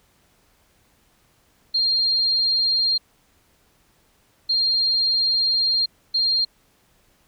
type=tone bursts at uneven times; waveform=sine; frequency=4205 Hz; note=C8; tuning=8 cents sharp; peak=-17 dBFS; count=3; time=1.74-2.98 / 4.49-5.86 / 6.14-6.45 s; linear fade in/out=10 ms; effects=pink hiss -61 dBFS RMS until 7.27 s